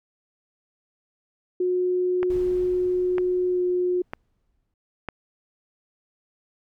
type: tone with pitch glide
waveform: sine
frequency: 362.7 to 359.8 Hz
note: F#4 to F#4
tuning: -34 to -48 cents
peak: -20 dBFS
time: 1.6-4.02 s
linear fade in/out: 5 ms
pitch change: -14 cents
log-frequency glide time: 3.49-3.62 s
type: click train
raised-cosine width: 0.5 ms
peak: -15 dBFS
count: 4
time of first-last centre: 2.23-5.087 s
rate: 1.05 Hz
type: noise with exponential decay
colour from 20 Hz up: brown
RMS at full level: -35 dBFS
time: 2.3-4.74 s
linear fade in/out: 2 ms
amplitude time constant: 530 ms
effects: none